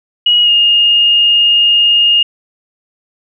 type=tone with pitch glide; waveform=sine; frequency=2901 to 2841 Hz; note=F#7 to F7; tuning=-35 to +29 cents; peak=-6 dBFS; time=0.26-2.23 s; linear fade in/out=5 ms; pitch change=-36 cents; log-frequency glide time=0.43-0.5 s; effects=none